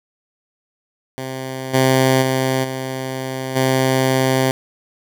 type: tone with level steps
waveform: 10% pulse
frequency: 131.3 Hz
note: C3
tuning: 6 cents sharp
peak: -17 / -4 / -8 / -15 / -6 dBFS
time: 1.18-4.51 s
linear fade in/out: 0 ms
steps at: 1.73 / 2.21 / 2.63 / 3.55 s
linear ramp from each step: 20 ms
effects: none